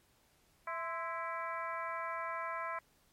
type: harmonic tone with a mistuned harmonic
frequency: 330 Hz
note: E4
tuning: 2 cents sharp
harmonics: 2 / 3 / 4 / 5 / 6 / 7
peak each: -44 / -40 / -42 / -47 / -47 / -49 dBFS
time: 0.67-2.79 s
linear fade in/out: 5 ms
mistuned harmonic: 3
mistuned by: +72 cents
effects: pink hiss -70 dBFS RMS until 3.12 s + MP3 64 kbps